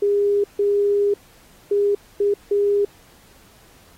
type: tone bursts at uneven times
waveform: sine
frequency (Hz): 406.3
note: G#4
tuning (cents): -38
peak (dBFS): -15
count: 5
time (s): 0.02-0.44 / 0.59-1.14 / 1.71-1.95 / 2.2-2.34 / 2.51-2.85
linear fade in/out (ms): 5
effects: pink hiss -52 dBFS RMS until 3.97 s + AAC 48 kbps